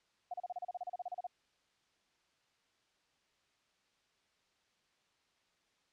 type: tone bursts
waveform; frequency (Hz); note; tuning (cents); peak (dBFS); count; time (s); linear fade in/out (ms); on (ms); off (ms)
sine; 719; F#5; -50; -37; 16; 0.31-1.269; 5; 29; 33
effects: white hiss -75 dBFS RMS until 5.92 s + low-pass 5000 Hz 12 dB/octave